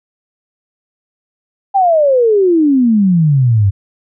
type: exponential sweep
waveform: sine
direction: down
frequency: 807 to 94.5 Hz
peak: -7 dBFS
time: 1.74-3.71 s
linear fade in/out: 20 ms
effects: none